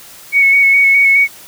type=tone with vibrato; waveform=sine; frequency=2217 Hz; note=C#7; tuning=in tune; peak=-6 dBFS; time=0.32-1.28 s; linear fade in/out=50 ms; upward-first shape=square; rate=4.8 Hz; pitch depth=16 cents each way; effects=white hiss -37 dBFS RMS until 1.47 s